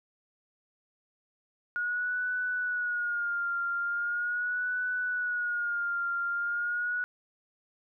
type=tone with vibrato; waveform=sine; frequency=1440 Hz; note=F#6; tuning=47 cents flat; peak=-28 dBFS; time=1.76-7.04 s; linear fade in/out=0 ms; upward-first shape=sine; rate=0.4 Hz; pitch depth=59 cents each way; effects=none